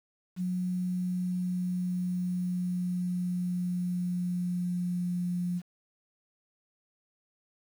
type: tone with pitch glide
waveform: sine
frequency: 181.4 to 177.26 Hz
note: F#3 to F3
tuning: -34 to +26 cents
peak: -28 dBFS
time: 0.36-5.62 s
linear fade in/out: 50 ms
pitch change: -40 cents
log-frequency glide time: 0.62-5.36 s
effects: 9-bit